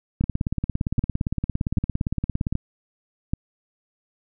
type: two click trains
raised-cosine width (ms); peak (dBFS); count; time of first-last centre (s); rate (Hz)
5; -10 / -11; 5 / 41; 0.21-3.335 / 0.24-2.526; 1.28 / 17.5
effects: none